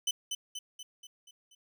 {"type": "tone with echo", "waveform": "25% pulse", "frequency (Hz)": 3025, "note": "F#7", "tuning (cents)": 38, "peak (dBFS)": -24, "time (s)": [0.07, 0.11], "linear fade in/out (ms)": 5, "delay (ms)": 240, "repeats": 6, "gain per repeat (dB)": -5, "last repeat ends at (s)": 1.55, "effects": []}